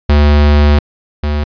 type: tone pair in turn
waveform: square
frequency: 73.42 / 74.1 Hz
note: D2 / D2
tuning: 0 / +16 cents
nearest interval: unison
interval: 16 cents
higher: second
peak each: -6 / -13 dBFS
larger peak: first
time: 0.09-0.79 / 1.23-1.44 s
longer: first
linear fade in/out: 5 ms
effects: resampled to 11025 Hz